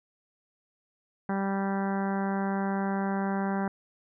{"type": "harmonic tone", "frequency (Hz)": 195.7, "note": "G3", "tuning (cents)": -3, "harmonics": [1, 2, 3, 4, 5, 6, 7, 8, 9, 10], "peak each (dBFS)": [-28, -36, -39, -35, -39, -44, -43, -41, -48, -49], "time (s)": [1.29, 3.68], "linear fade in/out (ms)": 2, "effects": []}